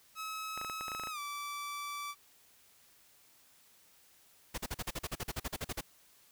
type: tone with pitch glide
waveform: sawtooth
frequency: 1287 to 1159.9 Hz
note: E6 to D6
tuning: -42 to -22 cents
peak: -35 dBFS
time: 0.15-2.15 s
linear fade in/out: 50 ms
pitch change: -180 cents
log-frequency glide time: 1.1-1.19 s
type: clicks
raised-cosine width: 0.5 ms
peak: -28 dBFS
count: 11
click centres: 0.576 / 0.614 / 0.647 / 0.698 / 0.81 / 0.882 / 0.918 / 0.949 / 0.997 / 1.036 / 1.072 s
type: noise bursts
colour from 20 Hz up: pink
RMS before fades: -37 dBFS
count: 16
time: 4.54-5.811 s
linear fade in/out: 10 ms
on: 41 ms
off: 41 ms
effects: white hiss -64 dBFS RMS until 6.31 s